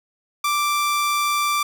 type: tone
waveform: sawtooth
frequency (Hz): 1174.7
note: D6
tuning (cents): 0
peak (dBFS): -15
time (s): 0.44-1.63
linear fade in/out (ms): 5
effects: none